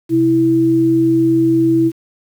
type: tone pair together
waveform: sine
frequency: 130.4 / 328.4 Hz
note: C3 / E4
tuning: -5 / -6 cents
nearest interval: octave + major third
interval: 1599 cents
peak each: -20 / -10 dBFS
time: 0.09-1.92 s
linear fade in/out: 50 ms
effects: 7-bit